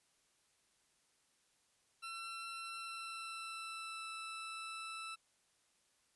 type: tone with pitch glide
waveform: 20% pulse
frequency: 1349 to 1321.2 Hz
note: E6 to E6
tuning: +40 to +4 cents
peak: -39 dBFS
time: 2.02-5.16 s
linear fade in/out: 20 ms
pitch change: -36 cents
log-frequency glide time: 2.76-4.09 s
effects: white hiss -75 dBFS RMS until 6.15 s + resampled to 24000 Hz